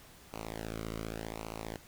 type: tone with flanger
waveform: sawtooth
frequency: 55 Hz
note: A1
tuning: in tune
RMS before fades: -41 dBFS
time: 0.33-1.76 s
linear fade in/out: 0 ms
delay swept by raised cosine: 0.57 to 1.19 ms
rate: 0.86 Hz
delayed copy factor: -0.95
effects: pink hiss -56 dBFS RMS until 1.87 s